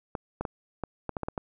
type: clicks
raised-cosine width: 1 ms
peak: -17 dBFS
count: 9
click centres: 0.152 / 0.41 / 0.452 / 0.837 / 1.093 / 1.168 / 1.233 / 1.285 / 1.378 s
effects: none